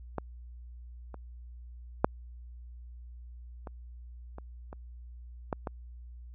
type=clicks; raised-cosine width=1 ms; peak=-18 / -29 / -7 / -27 / -29 / -29 / -16 / -20 dBFS; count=8; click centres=0.183 / 1.143 / 2.045 / 3.672 / 4.384 / 4.729 / 5.528 / 5.672 s; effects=added 60 Hz sine -44 dBFS peak until 6.34 s